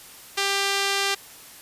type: tone with band-pass filter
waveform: sawtooth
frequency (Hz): 395.8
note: G4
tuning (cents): +17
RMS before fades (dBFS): -24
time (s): 0.37-1.15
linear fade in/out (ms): 10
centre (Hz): 4000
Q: 0.72
effects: white hiss -45 dBFS RMS until 1.61 s + resampled to 32000 Hz